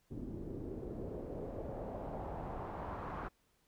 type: noise with low-pass filter sweep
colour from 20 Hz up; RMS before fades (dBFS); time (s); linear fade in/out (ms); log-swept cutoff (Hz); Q
pink; -43; 0.1-3.29; 20; 290 to 1200; 2.3
effects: pink hiss -75 dBFS RMS until 3.67 s